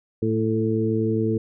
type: harmonic tone with a mistuned harmonic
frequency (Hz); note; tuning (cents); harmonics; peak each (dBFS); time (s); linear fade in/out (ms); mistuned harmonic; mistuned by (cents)
111.3; A2; +20; 1 / 2 / 3 / 4; -25 / -25 / -25 / -25; 0.22-1.38; 5; 4; -16
effects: none